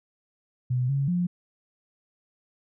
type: tone with pitch steps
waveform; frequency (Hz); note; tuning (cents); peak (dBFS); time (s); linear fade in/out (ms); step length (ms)
sine; 125.5 / 138.5 / 177; B2 / C#3 / F3; +28 / -1 / +23; -22; 0.7-1.27; 10; 190
effects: none